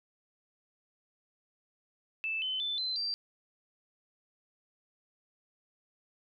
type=tone with pitch steps; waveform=sine; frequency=2637 / 3047 / 3520 / 4067 / 4699 Hz; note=E7 / G7 / A7 / C8 / D8; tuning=0 / -50 / 0 / -50 / 0 cents; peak=-31 dBFS; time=2.24-3.14 s; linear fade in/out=0 ms; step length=180 ms; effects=none